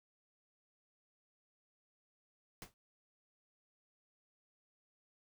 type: noise with exponential decay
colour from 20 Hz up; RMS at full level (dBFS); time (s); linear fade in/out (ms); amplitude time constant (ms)
pink; -45; 2.62-2.74; 0; 25
effects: noise-tail reverb RT60 0.1 s tail -24 dB re dry